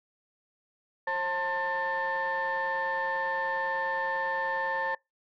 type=tone cluster; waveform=sine; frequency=535 / 894 / 1056 / 1784 Hz; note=C5 / A5 / C6 / A6; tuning=+38 / +27 / +16 / +23 cents; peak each=-33 / -30 / -38 / -30 dBFS; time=1.07-4.95 s; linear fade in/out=5 ms; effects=noise-tail reverb RT60 0.2 s tail -26 dB re dry + tanh soft clip ceiling -22 dBFS